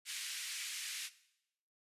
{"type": "band-pass noise", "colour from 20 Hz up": "pink", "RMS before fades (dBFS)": -43, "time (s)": [0.05, 1.1], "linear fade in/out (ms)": 50, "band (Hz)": [2000, 11000], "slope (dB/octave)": 24, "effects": ["noise-tail reverb RT60 0.8 s tail -17 dB re dry", "resampled to 32000 Hz"]}